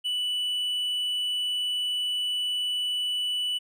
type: tone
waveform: triangle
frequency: 2967 Hz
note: F#7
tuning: 4 cents sharp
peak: -24 dBFS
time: 0.04-3.59 s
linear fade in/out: 20 ms
effects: none